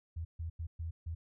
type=tone bursts at uneven times; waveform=sine; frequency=82.41 Hz; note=E2; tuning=in tune; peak=-36 dBFS; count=5; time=0.16-0.25 / 0.39-0.5 / 0.59-0.67 / 0.79-0.91 / 1.06-1.15 s; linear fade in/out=10 ms; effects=none